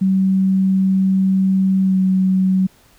sine tone with pitch glide, 190.6 to 188.08 Hz, G3 to F#3, -48 to +29 cents, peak -12 dBFS, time 0.01-2.67 s, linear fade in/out 10 ms, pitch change -23 cents, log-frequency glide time 1.82-1.98 s, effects pink hiss -52 dBFS RMS until 2.98 s

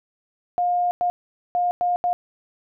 sine tone bursts at uneven times, 710 Hz, F5, 28 cents sharp, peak -18 dBFS, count 5, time 0.58-0.91 / 1.01-1.1 / 1.55-1.71 / 1.81-1.96 / 2.04-2.13 s, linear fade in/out 0 ms, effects none

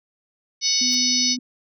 harmonic tone, 740 Hz, F#5, in tune, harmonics 3 / 4 / 5 / 6 / 7 / 8, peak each -31 / -32 / -27 / -24 / -22 / -23 dBFS, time 0.61-1.37 s, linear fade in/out 50 ms
sine tone, 250 Hz, B3, 21 cents sharp, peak -27 dBFS, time 0.81-1.39 s, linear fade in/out 5 ms
white noise with exponential growth, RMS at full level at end -37 dBFS, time 0.83-0.95 s, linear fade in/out 5 ms, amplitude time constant 25 ms
effects none

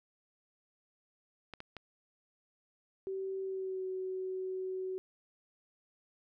clicks, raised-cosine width 0.3 ms, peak -28 dBFS, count 3, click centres 1.537 / 1.604 / 1.767 s
sine tone with pitch glide, 383.9 to 374.7 Hz, G4 to F#4, -36 to +22 cents, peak -35 dBFS, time 3.07-4.98 s, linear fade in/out 0 ms, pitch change -42 cents, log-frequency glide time 3.42-3.85 s
effects none

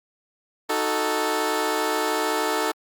15% pulse chord, D# diminished, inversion none, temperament equal, 311.1 / 370 / 440 Hz, D#4 / F#4 / A4, 0 / 0 / 0 cents, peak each -21 / -23 / -18 dBFS, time 0.69-2.72 s, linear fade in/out 10 ms, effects Opus 48 kbps

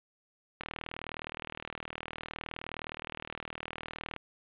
click train, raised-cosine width 0.3 ms, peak -21 dBFS, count 141, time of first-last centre 0.61-4.163 s, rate 39.4 Hz, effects resampled to 8000 Hz + 8-bit

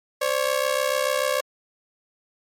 sawtooth ring-modulated tone, 552 Hz, C#5, 7 cents flat, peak -14 dBFS, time 0.21-1.41 s, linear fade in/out 10 ms, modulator 33.4 Hz, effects MP3 64 kbps

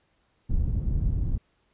pink low-pass noise, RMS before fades -25 dBFS, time 0.49-1.38 s, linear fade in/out 10 ms, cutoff 110 Hz, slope 12 dB/octave, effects pink hiss -69 dBFS RMS until 1.73 s + resampled to 8000 Hz

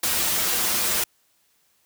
white noise with comb filter, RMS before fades -23 dBFS, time 0.03-1.04 s, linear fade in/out 5 ms, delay 7.2 ms, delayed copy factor -0.9, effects white hiss -65 dBFS RMS until 1.85 s + high-pass 60 Hz 12 dB/octave

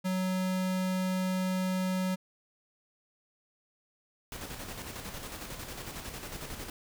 square tone, 185.8 Hz, F#3, 7 cents sharp, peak -29 dBFS, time 0.04-2.16 s, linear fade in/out 20 ms
pink noise with tremolo, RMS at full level -40 dBFS, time 4.32-6.7 s, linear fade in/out 2 ms, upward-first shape square, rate 11 Hz, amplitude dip 40%
effects none

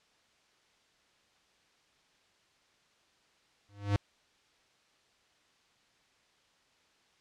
square tone with exponential growth, 101.5 Hz, G#2, 39 cents flat, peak -23 dBFS, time 3.69-3.96 s, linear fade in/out 0 ms, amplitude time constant 57 ms, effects white hiss -68 dBFS RMS until 7.2 s + low-pass 5000 Hz 12 dB/octave

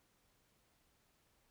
silence, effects pink hiss -75 dBFS RMS until 1.5 s

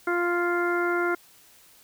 harmonic tone, 349.2 Hz, F4, in tune, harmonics 1 / 2 / 3 / 4 / 5 / 6, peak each -25 / -32 / -34 / -27 / -40 / -36 dBFS, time 0.07-1.15 s, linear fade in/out 5 ms, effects white hiss -55 dBFS RMS until 1.83 s

